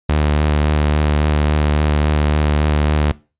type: tone with vibrato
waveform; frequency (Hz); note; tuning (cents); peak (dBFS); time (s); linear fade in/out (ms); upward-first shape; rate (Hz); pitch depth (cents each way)
sawtooth; 75; D2; +37; -9; 0.09-3.12; 5; sine; 3.6; 18
effects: noise-tail reverb RT60 0.3 s tail -20 dB re dry + resampled to 8000 Hz